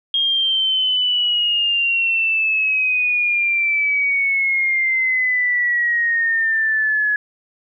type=exponential sweep; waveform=sine; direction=down; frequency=3248 to 1689 Hz; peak=-15 dBFS; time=0.14-7.16 s; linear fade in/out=2 ms; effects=none